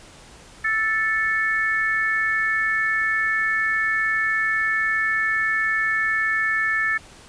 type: harmonic tone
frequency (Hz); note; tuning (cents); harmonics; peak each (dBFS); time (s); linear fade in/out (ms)
440; A4; 0; 3 / 4 / 5; -28 / -20 / -27; 0.64-6.98; 10
effects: pink hiss -46 dBFS RMS until 7.28 s + resampled to 22050 Hz